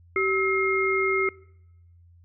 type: tone cluster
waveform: sine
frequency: 384 / 1295 / 2133 Hz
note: G4 / E6 / C7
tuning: -36 / -31 / +33 cents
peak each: -24 / -28 / -24 dBFS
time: 0.16-1.29 s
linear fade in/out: 2 ms
effects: noise-tail reverb RT60 0.9 s tail -23 dB re dry + added 86 Hz sine -51 dBFS peak until 2.24 s